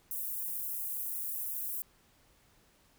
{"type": "high-pass noise", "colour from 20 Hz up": "pink", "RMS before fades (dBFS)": -37, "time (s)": [0.11, 1.82], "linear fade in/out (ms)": 0, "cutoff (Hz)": 12000, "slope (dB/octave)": 24, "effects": ["pink hiss -66 dBFS RMS until 2.98 s"]}